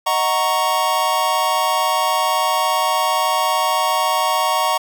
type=chord; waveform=square; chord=D# minor seventh; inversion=none; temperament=equal; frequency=622.3 / 740 / 932.3 / 1108.7 Hz; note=D#5 / F#5 / A#5 / C#6; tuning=0 / 0 / 0 / 0 cents; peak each=-25 / -23 / -21 / -21 dBFS; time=0.06-4.78 s; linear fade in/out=10 ms; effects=none